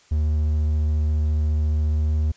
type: tone with pitch glide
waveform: triangle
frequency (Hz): 76.2 to 76.73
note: D#2 to D#2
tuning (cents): -36 to -24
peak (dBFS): -16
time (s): 0.11-2.32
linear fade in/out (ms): 10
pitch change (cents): +12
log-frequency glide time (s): 1.85-2.2
effects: white hiss -55 dBFS RMS until 2.36 s + resampled to 16000 Hz